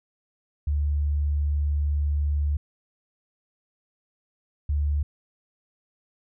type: tone pair in turn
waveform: sine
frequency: 73.1 / 73.1 Hz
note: D2 / D2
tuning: -7 / -7 cents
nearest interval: unison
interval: 0 cents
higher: neither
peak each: -21 dBFS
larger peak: neither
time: 0.67-2.57 / 4.69-5.03 s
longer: first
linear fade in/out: 5 ms
effects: none